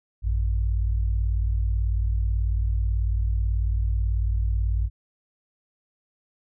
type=tone pair together; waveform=sine; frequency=55.66 / 93.9 Hz; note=A1 / F#2; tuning=+21 / +26 cents; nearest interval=major sixth; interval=905 cents; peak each=-21 / -28 dBFS; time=0.22-4.9 s; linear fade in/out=50 ms; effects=none